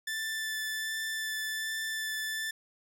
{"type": "tone with vibrato", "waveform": "sawtooth", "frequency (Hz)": 1760, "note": "A6", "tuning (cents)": 0, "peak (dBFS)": -29, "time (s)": [0.07, 2.51], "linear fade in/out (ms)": 5, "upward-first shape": "sine", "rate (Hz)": 1.3, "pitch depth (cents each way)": 9, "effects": []}